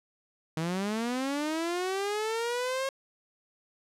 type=linear sweep; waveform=sawtooth; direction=up; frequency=155.56 to 543 Hz; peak=-25 dBFS; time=0.57-2.89 s; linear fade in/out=2 ms; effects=low-pass 10000 Hz 12 dB/octave